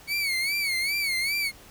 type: tone with vibrato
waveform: 30% pulse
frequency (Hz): 2217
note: C#7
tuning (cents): 0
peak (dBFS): -22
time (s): 0.07-1.52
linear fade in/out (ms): 50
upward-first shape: sine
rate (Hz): 2.5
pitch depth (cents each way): 110
effects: pink hiss -50 dBFS RMS until 1.7 s